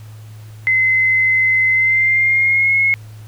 sine tone with pitch glide, 2053 to 2170 Hz, C7 to C#7, -33 to -37 cents, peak -11 dBFS, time 0.67-2.94 s, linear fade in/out 0 ms, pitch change +96 cents, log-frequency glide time 1.71-2.74 s, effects added 108 Hz sine -33 dBFS peak until 3.27 s + pink hiss -48 dBFS RMS until 3.27 s

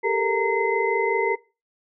sine tone cluster, 395.1 / 441.6 / 467.3 / 923 / 2052 Hz, G4 / A4 / A#4 / A#5 / C7, +14 / +6 / +4 / -17 / -34 cents, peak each -26 dBFS, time 0.03-1.36 s, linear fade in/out 20 ms, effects noise-tail reverb RT60 0.3 s tail -21 dB re dry

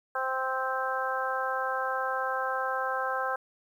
harmonic tone, 261.6 Hz, C4, in tune, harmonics 2 / 3 / 4 / 5 / 6, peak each -34 / -34 / -34 / -34 / -34 dBFS, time 0.15-3.36 s, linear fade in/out 5 ms, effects 10-bit

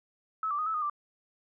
sine tone with pitch steps, 1296 / 1169 / 1244 / 1306 / 1235 / 1176 Hz, E6 / D6 / D#6 / E6 / D#6 / D6, -30 / -8 / -1 / -17 / -13 / +2 cents, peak -28 dBFS, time 0.43-0.898 s, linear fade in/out 2 ms, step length 78 ms, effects none

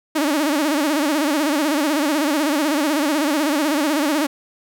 sawtooth tone with vibrato, 296.6 Hz, D4, 17 cents sharp, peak -13 dBFS, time 0.15-4.27 s, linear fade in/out 10 ms, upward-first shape sine, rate 16 Hz, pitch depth 130 cents each way, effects none

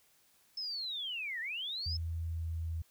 sine linear two-way sweep, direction down then up, 5274 to 1760 to 5274 Hz, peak -36 dBFS, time 0.57-1.97 s, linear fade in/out 5 ms, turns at 1.4 s
sine tone with pitch glide, 82.6 to 81.84 Hz, E2 to E2, +4 to -12 cents, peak -34 dBFS, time 1.86-2.82 s, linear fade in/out 5 ms, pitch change -16 cents, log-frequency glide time 2.25-2.53 s
effects white hiss -68 dBFS RMS until 2.9 s

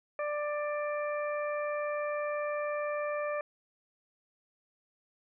harmonic tone, 591 Hz, D5, 11 cents sharp, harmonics 1 / 2 / 3 / 4, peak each -32 / -38 / -42 / -44 dBFS, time 0.19-3.41 s, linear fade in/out 2 ms, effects none

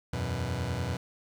sawtooth chord, E suspended second, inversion none, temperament just, 82.41 / 92.71 / 123.61 Hz, E2 / F#2 / B2, 0 / +4 / +2 cents, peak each -31 / -30 / -29 dBFS, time 0.13-0.97 s, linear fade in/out 5 ms, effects low-pass 8000 Hz 12 dB/octave + 9-bit

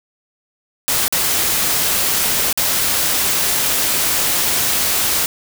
white noise with dropouts, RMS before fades -17 dBFS, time 0.88-5.26 s, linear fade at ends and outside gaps 0 ms, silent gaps 1.08-1.125 / 2.528-2.575 s, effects none

